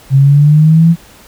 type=exponential sweep; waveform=sine; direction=up; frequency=133.7 to 170 Hz; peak=-3 dBFS; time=0.1-0.96 s; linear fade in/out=50 ms; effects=pink hiss -40 dBFS RMS until 1.27 s